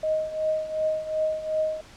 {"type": "tone with tremolo", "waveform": "sine", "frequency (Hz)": 625, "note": "D#5", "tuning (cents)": 8, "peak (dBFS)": -20, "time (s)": [0.03, 1.81], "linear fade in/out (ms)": 5, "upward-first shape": "triangle", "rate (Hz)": 2.7, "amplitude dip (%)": 80, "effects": ["pink hiss -49 dBFS RMS until 1.96 s", "low-pass 7000 Hz 12 dB/octave"]}